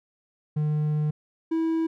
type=tone pair in turn; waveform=triangle; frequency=151.3 / 325.3 Hz; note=D#3 / E4; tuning=-48 / -23 cents; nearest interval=octave + minor second; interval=1325 cents; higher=second; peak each=-20 dBFS; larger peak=neither; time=0.56-1.11 / 1.51-1.87 s; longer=first; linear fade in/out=10 ms; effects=none